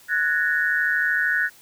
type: tone cluster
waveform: sine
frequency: 1477 / 1681 / 1834 Hz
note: F#6 / G#6 / A#6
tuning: -3 / +20 / -29 cents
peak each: -22 / -24 / -24 dBFS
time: 0.08-1.5 s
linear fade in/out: 50 ms
effects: white hiss -51 dBFS RMS until 1.61 s